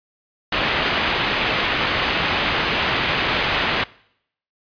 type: low-pass noise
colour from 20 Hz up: white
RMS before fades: -21 dBFS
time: 0.52-3.84 s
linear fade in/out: 5 ms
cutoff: 3300 Hz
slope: 24 dB/octave
effects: noise-tail reverb RT60 0.7 s tail -22 dB re dry + resampled to 11025 Hz